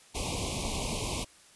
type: band-stop noise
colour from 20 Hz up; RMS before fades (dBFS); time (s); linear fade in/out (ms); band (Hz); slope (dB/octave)
pink; -33; 0.14-1.25; 20; 1100 to 2200; 96
effects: white hiss -57 dBFS RMS until 1.55 s + resampled to 24000 Hz